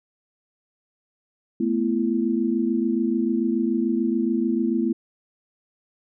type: chord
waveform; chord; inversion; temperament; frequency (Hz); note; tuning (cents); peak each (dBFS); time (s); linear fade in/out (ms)
sine; A suspended second; none; equal with one note detuned; 220 / 246.9 / 335.4; A3 / B3 / E4; 0 / 0 / +30; -24; 1.6-4.93; 5
effects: none